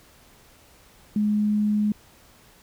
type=tone; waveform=sine; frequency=209.8 Hz; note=G#3; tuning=18 cents sharp; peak=-19 dBFS; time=1.16-1.92 s; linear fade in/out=2 ms; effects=pink hiss -54 dBFS RMS until 2.62 s